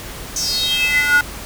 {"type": "tone with high-pass filter sweep", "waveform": "square", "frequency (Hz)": 290.3, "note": "D4", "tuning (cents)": -20, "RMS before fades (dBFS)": -17, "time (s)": [0.36, 1.21], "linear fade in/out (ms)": 2, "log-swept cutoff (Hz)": [6300, 1300], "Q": 8.2, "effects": ["added 50 Hz sine -39 dBFS peak until 1.45 s", "pink hiss -32 dBFS RMS until 1.45 s"]}